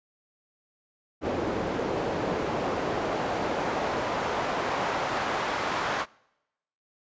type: noise with band-pass filter sweep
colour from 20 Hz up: pink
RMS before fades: -29 dBFS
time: 1.21-6.06 s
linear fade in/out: 50 ms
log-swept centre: 390 to 1100 Hz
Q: 0.93
effects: noise-tail reverb RT60 0.9 s tail -25 dB re dry + resampled to 16000 Hz